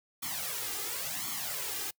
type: noise with flanger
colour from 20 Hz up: white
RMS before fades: -36 dBFS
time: 0.22-1.91 s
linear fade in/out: 10 ms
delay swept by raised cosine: 0.91 to 2.51 ms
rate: 0.94 Hz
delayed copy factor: +0.8
effects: noise-tail reverb RT60 0.1 s tail -25 dB re dry + high-pass 100 Hz 12 dB/octave